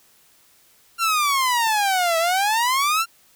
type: exponential two-way sweep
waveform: sawtooth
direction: down then up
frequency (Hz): 1388 to 648 to 1388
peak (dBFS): -14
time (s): 0.98-3.06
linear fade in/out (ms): 50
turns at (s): 2.18
effects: white hiss -56 dBFS RMS until 3.35 s